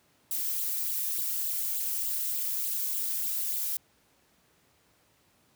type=noise with flanger; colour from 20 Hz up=violet; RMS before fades=-31 dBFS; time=0.31-3.77 s; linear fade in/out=2 ms; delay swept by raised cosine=0.24 to 3.04 ms; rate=3.4 Hz; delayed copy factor=+0.9; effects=pink hiss -66 dBFS RMS until 5.55 s + high-pass 80 Hz 12 dB/octave